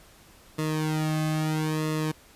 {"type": "tone with flanger", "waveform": "sawtooth", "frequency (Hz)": 155.56, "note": "D#3", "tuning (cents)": 0, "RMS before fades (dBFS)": -27, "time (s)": [0.58, 2.12], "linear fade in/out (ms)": 10, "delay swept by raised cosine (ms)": [1.3, 2.12], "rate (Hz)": 0.76, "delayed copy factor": -1, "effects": ["pink hiss -54 dBFS RMS until 2.35 s", "resampled to 32000 Hz"]}